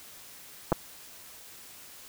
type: clicks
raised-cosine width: 1 ms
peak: -10 dBFS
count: 2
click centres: 0.72 / 0.726 s
effects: white hiss -49 dBFS RMS until 2.08 s